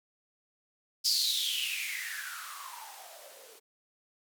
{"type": "noise with band-pass filter sweep", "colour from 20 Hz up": "violet", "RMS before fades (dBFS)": -35, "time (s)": [1.04, 3.6], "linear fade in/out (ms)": 20, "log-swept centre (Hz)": [5000, 420], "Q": 9.3, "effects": []}